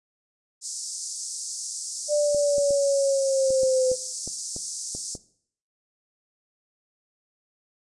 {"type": "band-pass noise", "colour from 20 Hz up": "white", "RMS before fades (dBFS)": -34, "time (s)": [0.61, 5.18], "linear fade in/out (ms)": 50, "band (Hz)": [5000, 8900], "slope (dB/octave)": 48}
{"type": "linear sweep", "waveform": "sine", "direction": "down", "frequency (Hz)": [595, 509], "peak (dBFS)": -19, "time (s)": [2.08, 3.96], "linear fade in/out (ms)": 50}
{"type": "clicks", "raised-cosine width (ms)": 2, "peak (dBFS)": -24, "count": 10, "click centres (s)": [2.347, 2.582, 2.707, 3.505, 3.633, 3.916, 4.276, 4.564, 4.95, 5.152]}
{"effects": ["noise-tail reverb RT60 0.6 s tail -19 dB re dry", "resampled to 24000 Hz"]}